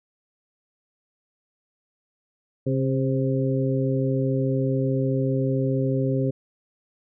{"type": "harmonic tone with a mistuned harmonic", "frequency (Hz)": 133.7, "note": "C3", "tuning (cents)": 38, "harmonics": [1, 2, 3, 4], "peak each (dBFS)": [-23, -26, -28, -29], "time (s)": [2.66, 6.31], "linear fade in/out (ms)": 10, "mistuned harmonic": 4, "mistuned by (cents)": -29, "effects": []}